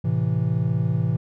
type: chord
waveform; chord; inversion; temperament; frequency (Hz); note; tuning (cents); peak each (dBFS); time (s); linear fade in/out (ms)
triangle; A minor; none; equal; 110 / 130.81 / 164.81; A2 / C3 / E3; 0 / 0 / 0; -22; 0.04-1.17; 10
effects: none